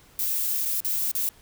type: noise with dropouts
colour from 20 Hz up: violet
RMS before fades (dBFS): -26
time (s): 0.19-1.29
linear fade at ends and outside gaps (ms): 1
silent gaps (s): 0.653-0.657 / 0.804-0.847 / 1.115-1.151
effects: pink hiss -55 dBFS RMS until 1.41 s